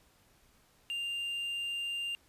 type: tone with quantisation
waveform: triangle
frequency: 2794 Hz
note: F7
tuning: in tune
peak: -32 dBFS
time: 0.9-2.15 s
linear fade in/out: 0 ms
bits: 10
effects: pink hiss -66 dBFS RMS until 2.28 s + resampled to 32000 Hz